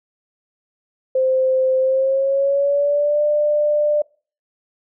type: tone with pitch glide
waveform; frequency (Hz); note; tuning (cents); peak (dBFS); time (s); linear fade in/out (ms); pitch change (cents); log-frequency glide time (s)
sine; 521 to 595; C5 to D5; -7 to +22; -14; 1.15-4.02; 5; +229; 1.79-3.22
effects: noise-tail reverb RT60 0.4 s tail -24 dB re dry